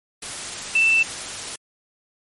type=tone in noise; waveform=sine; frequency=2662 Hz; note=E7; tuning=16 cents sharp; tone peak=-14 dBFS; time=0.75-1.03 s; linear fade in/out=5 ms; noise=white; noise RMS=-31 dBFS; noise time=0.22-1.56 s; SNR=+14 dB; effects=MP3 48 kbps